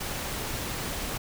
pink noise, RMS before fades -33 dBFS, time 0-1.18 s, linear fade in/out 10 ms, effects none

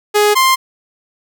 sawtooth tone pair in turn, 417 / 1050.8 Hz, G#4 / C6, +7 / +7 cents, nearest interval octave + major third, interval 1600 cents, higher second, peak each -5 dBFS, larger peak neither, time 0.14-0.35 / 0.35-0.56 s, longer neither, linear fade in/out 20 ms, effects none

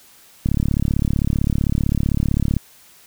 click train, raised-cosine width 5 ms, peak -6 dBFS, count 76, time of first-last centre 0.46-2.567 s, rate 35.6 Hz, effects white hiss -49 dBFS RMS until 3.06 s

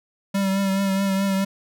square tone with vibrato, 194.8 Hz, G3, 11 cents flat, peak -20 dBFS, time 0.34-1.45 s, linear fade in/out 10 ms, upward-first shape triangle, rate 4.7 Hz, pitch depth 34 cents each way, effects none

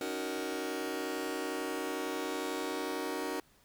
sawtooth chord, D# minor seventh, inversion third, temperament just, 280 / 311.1 / 373.4 / 466.7 Hz, C#4 / D#4 / F#4 / A#4, +18 / 0 / +16 / +2 cents, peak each -37 / -36 / -35 / -36 dBFS, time 0.01-3.4 s, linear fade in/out 2 ms, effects pink hiss -65 dBFS RMS until 3.64 s

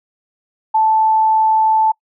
sine tone, 877 Hz, A5, 6 cents flat, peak -10 dBFS, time 0.74-1.92 s, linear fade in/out 10 ms, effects noise-tail reverb RT60 0.1 s tail -25 dB re dry

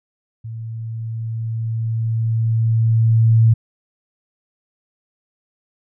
sine tone with level ramp, 113.1 Hz, A2, 48 cents sharp, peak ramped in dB -27 to -8 dBFS, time 0.44-3.54 s, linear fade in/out 10 ms, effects none

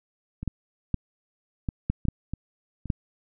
clicks, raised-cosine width 5 ms, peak -21 / -14 / -11 / -15 / -11 / -17 / -10 / -18 / -23 / -10 dBFS, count 10, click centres 0.43 / 0.477 / 0.943 / 1.688 / 1.9 / 2.053 / 2.085 / 2.336 / 2.857 / 2.902 s, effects none

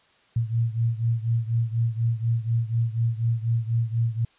sine beating tone pair, 114.2 / 118.3 Hz, A#2 / A#2, -35 / +26 cents, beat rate 4.1 Hz, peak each -23 / -26 dBFS, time 0.36-4.25 s, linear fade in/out 5 ms, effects white hiss -60 dBFS RMS until 4.38 s + resampled to 8000 Hz

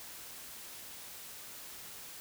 silence, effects white hiss -48 dBFS RMS until 2.2 s

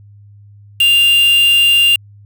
triangle tone with quantisation, 2794 Hz, F7, in tune, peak -6 dBFS, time 0.8-1.96 s, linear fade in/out 5 ms, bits 3, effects added 102 Hz sine -38 dBFS peak until 2.25 s

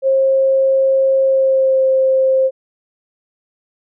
sine tone with pitch glide, 535 to 527.6 Hz, C5 to C5, +38 to +14 cents, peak -10 dBFS, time 0.02-2.51 s, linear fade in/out 50 ms, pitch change -24 cents, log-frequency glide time 1.23-1.84 s, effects none

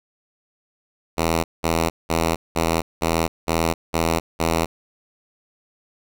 5% pulse tone bursts, 82.41 Hz, E2, in tune, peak -7 dBFS, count 8, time 1.17-4.66 s, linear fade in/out 20 ms, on 270 ms, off 190 ms, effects none

